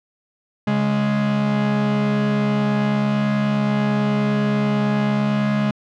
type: tone pair together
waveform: 45% pulse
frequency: 139.02 / 208.3 Hz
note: C#3 / G#3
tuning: +5 / +5 cents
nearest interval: perfect fifth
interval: 700 cents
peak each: -23 / -18 dBFS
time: 0.67-5.71 s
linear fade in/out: 5 ms
effects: low-pass 3000 Hz 12 dB/octave